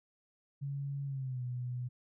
sine tone with pitch glide, 140 to 124.01 Hz, C#3 to B2, +18 to +8 cents, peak -35 dBFS, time 0.61-1.89 s, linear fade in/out 20 ms, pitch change -210 cents, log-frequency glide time 1.05-1.43 s, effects none

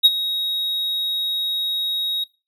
triangle tone with ADSR envelope, 3780 Hz, A#7, 23 cents sharp, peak -5 dBFS, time 0.03-2.24 s, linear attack 24 ms, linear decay 33 ms, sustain -15 dB, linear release 6 ms, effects noise-tail reverb RT60 0.3 s tail -20 dB re dry

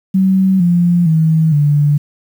sine tone with pitch steps, 190 / 174.23 / 159.77 / 146.51 Hz, F#3 / F3 / D#3 / D3, +46 / -4 / +46 / -4 cents, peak -8 dBFS, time 0.14-1.98 s, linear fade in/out 10 ms, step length 460 ms, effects 7-bit

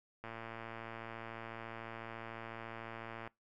click train, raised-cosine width 0.5 ms, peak -30 dBFS, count 347, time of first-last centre 0.24-3.275 s, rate 114 Hz, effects noise-tail reverb RT60 0.2 s tail -23 dB re dry

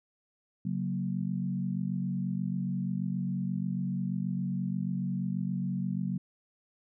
sine chord, F# major, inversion second, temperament equal, 138.59 / 185 / 233.1 Hz, C#3 / F#3 / A#3, 0 / 0 / 0 cents, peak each -35 / -31 / -37 dBFS, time 0.65-6.18 s, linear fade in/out 5 ms, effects none

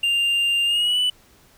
triangle tone with pitch glide, 2794 to 2977 Hz, F7 to F#7, 0 to +10 cents, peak -16 dBFS, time 0.03-1.1 s, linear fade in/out 5 ms, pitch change +110 cents, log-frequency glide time 0.65-0.99 s, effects pink hiss -54 dBFS RMS until 1.57 s

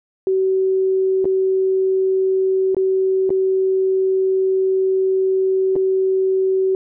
sine tone with dropouts, 379.8 Hz, F#4, 45 cents sharp, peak -14 dBFS, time 0.27-6.75 s, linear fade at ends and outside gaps 1 ms, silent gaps 1.245-1.254 / 2.747-2.767 / 3.294-3.304 / 5.756-5.762 s, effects none

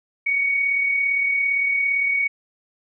sine tone with amplitude modulation, 2237 Hz, C#7, 15 cents sharp, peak -16 dBFS, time 0.26-2.28 s, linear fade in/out 10 ms, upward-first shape sine, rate 37.6 Hz, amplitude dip 40%, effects none

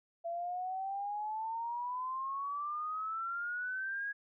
sine exponential sweep, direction up, 671 to 1661.2 Hz, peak -35 dBFS, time 0.24-4.13 s, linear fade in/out 20 ms, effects none

